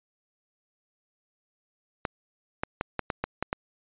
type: clicks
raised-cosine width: 0.5 ms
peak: -12 dBFS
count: 8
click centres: 2.052 / 2.635 / 2.811 / 2.993 / 3.102 / 3.24 / 3.426 / 3.529 s
effects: resampled to 8000 Hz